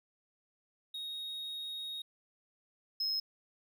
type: tone pair in turn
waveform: triangle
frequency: 3751 / 5150 Hz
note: A#7 / E8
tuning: +10 / -41 cents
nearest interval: perfect fourth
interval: 549 cents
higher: second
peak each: -37 / -30 dBFS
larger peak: second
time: 0.94-2.02 / 3-3.2 s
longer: first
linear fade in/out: 5 ms
effects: none